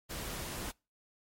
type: noise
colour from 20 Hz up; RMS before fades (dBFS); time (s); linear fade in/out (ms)
pink; -40; 0.09-0.72; 20
effects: noise-tail reverb RT60 0.3 s tail -26 dB re dry + MP3 64 kbps